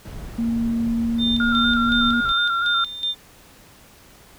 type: noise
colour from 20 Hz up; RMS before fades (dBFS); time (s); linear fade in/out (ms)
brown; -33; 0.05-2.32; 2
type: tone with pitch glide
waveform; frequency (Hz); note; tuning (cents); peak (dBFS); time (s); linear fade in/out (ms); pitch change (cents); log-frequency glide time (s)
sine; 231.2 to 236.7; A#3 to A#3; -14 to +27; -19; 0.38-2.21; 10; +41; 0.99-1.98
type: tone with tremolo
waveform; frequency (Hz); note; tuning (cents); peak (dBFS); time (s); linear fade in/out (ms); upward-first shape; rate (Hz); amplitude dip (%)
sine; 3600; A7; +39; -20; 1.18-3.15; 50; square; 2.7; 70
type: tone with vibrato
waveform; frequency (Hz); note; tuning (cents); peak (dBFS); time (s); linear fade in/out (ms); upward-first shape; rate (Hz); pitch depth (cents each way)
sine; 1396.9; F6; 0; -19; 1.4-2.84; 2; square; 4.1; 30
effects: pink hiss -49 dBFS RMS until 4.38 s